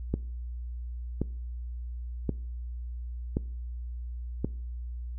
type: click train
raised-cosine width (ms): 3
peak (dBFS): -14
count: 5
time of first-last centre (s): 0.14-4.446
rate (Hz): 0.929
effects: noise-tail reverb RT60 0.5 s tail -22 dB re dry + added 60 Hz sine -34 dBFS peak until 5.18 s